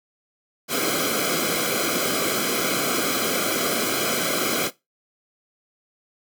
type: noise with comb filter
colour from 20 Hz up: pink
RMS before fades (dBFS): -23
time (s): 0.68-4.71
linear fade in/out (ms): 50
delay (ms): 1.1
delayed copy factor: -0.85
effects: noise-tail reverb RT60 0.2 s tail -18 dB re dry + high-pass 200 Hz 12 dB/octave